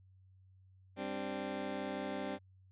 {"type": "chord", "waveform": "20% pulse", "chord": "G suspended fourth", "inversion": "none", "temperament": "just", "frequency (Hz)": [196, 261.3, 294], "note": ["G3", "C4", "D4"], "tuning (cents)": [0, -2, 2], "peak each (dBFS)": [-38, -37, -39], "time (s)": [0.96, 2.39], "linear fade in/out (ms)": 50, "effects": ["added 94 Hz sine -60 dBFS peak until 2.71 s", "resampled to 8000 Hz"]}